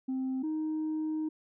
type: tone pair in turn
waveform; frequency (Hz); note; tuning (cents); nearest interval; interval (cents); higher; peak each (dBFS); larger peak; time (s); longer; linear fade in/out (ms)
sine; 261.6 / 311.7; C4 / D#4; 0 / +3; minor third; 303; second; -28; neither; 0.08-0.43 / 0.43-1.29; second; 10
effects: tanh soft clip ceiling -28 dBFS